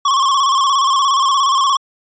square tone with vibrato, 1093 Hz, C#6, 25 cents flat, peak -12 dBFS, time 0.05-1.77 s, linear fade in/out 5 ms, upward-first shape square, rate 17 Hz, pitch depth 56 cents each way, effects resampled to 16000 Hz

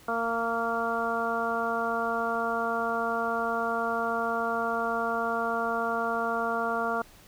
harmonic tone with a mistuned harmonic, 230 Hz, A#3, 23 cents flat, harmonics 1 / 2 / 3 / 4 / 5 / 6, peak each -36 / -33 / -31 / -36 / -33 / -32 dBFS, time 0.08-7.02 s, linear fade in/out 5 ms, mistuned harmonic 6, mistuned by +17 cents, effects pink hiss -54 dBFS RMS until 7.27 s

